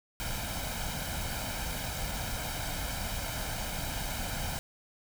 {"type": "noise with comb filter", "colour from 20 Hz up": "pink", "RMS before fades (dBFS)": -35, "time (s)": [0.2, 4.59], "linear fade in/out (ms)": 0, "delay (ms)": 1.3, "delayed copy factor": 0.65, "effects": []}